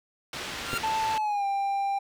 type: low-pass noise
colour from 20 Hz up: white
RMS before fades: -36 dBFS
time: 0.33-1.18 s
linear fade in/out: 2 ms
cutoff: 3700 Hz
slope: 12 dB/octave
type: tone with exponential growth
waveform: 25% pulse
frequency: 1385 Hz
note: F6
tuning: 15 cents flat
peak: -22 dBFS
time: 0.5-0.78 s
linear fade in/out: 5 ms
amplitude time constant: 60 ms
type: clicks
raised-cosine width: 2 ms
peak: -21 dBFS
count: 2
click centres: 0.732 / 0.74 s
type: tone with pitch glide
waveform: triangle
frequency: 880 to 793.1 Hz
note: A5 to G5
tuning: 0 to +20 cents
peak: -23 dBFS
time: 0.83-1.99 s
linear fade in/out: 10 ms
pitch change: -180 cents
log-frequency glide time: 1.14-1.45 s
effects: none